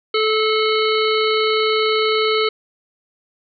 harmonic tone, 434.6 Hz, A4, 21 cents flat, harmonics 1 / 3 / 5 / 7 / 9 / 10, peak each -17 / -22 / -24 / -25 / -27 / -27 dBFS, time 0.14-2.49 s, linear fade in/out 5 ms, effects none

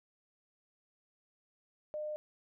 sine tone, 606 Hz, D#5, 46 cents flat, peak -36 dBFS, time 1.94-2.16 s, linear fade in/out 0 ms, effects none

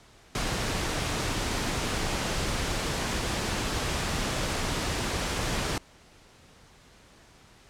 pink noise, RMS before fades -29 dBFS, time 0.35-5.78 s, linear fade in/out 2 ms, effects pink hiss -55 dBFS RMS until 7.69 s + low-pass 8000 Hz 12 dB/octave

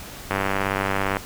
click train, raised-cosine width 0.5 ms, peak -7 dBFS, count 85, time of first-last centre 0.31-1.169 s, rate 97.8 Hz, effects pink hiss -38 dBFS RMS until 1.25 s

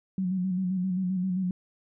sine tone with vibrato, 185 Hz, F#3, in tune, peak -25 dBFS, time 0.18-1.51 s, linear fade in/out 2 ms, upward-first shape square, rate 7.6 Hz, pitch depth 44 cents each way, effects none

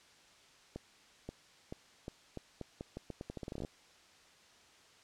accelerating click train, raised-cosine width 2 ms, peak -28 dBFS, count 21, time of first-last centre 0.76-3.649 s, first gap 530 ms, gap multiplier 0.82, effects white hiss -62 dBFS RMS until 5.03 s + low-pass 6000 Hz 12 dB/octave

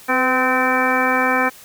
harmonic tone with a mistuned harmonic, 257.5 Hz, C4, 28 cents flat, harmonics 1 / 2 / 3 / 4 / 5 / 6 / 7 / 9, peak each -23 / -23 / -23 / -23 / -23 / -23 / -23 / -23 dBFS, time 0.08-1.5 s, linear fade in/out 20 ms, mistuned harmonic 2, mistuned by -28 cents, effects white hiss -43 dBFS RMS until 1.64 s

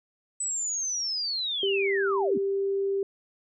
sine linear sweep, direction down, 8040 to 185 Hz, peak -27 dBFS, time 0.4-2.38 s, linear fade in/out 5 ms
sine tone, 393.5 Hz, G4, 7 cents sharp, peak -24 dBFS, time 1.63-3.03 s, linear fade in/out 2 ms
effects none

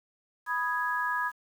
sine chord, G# minor, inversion first, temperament equal, 987.8 / 1244.5 / 1661.2 Hz, B5 / D#6 / G#6, 0 / 0 / 0 cents, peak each -31 / -34 / -30 dBFS, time 0.46-1.32 s, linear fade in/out 50 ms, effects 9-bit

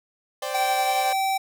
sawtooth chord, C suspended second, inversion none, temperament equal, 523.3 / 587.3 / 784 Hz, C5 / D5 / G5, 0 / 0 / 0 cents, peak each -28 / -27 / -29 dBFS, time 0.42-1.13 s, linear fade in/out 5 ms
square tone, 773 Hz, G5, 24 cents flat, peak -22 dBFS, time 0.54-1.38 s, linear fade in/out 10 ms
effects none

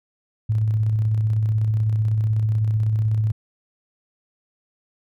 sine tone with tremolo, 108.7 Hz, A2, 21 cents flat, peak -16 dBFS, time 0.49-3.32 s, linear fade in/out 10 ms, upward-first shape square, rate 16 Hz, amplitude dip 25%, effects none

